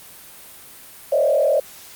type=tone with frequency modulation; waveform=sine; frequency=587.3 Hz; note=D5; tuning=in tune; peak=-14 dBFS; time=1.12-1.6 s; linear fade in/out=5 ms; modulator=41.1 Hz; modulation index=1.5; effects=white hiss -42 dBFS RMS until 1.95 s + Opus 32 kbps